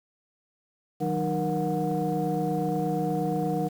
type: tone cluster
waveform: sine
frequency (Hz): 156.8 / 185.2 / 305.5 / 471.9 / 729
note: D#3 / F#3 / D#4 / A#4 / F#5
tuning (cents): +14 / +2 / -32 / +21 / -26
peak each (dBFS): -30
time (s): 1-3.69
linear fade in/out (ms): 20
effects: tanh soft clip ceiling -17 dBFS + 8-bit